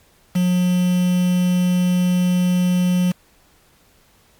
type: tone with quantisation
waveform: triangle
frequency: 180 Hz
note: F#3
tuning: 47 cents flat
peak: -12 dBFS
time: 0.35-3.12 s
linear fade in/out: 10 ms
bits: 5
effects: pink hiss -55 dBFS RMS until 4.39 s + MP3 96 kbps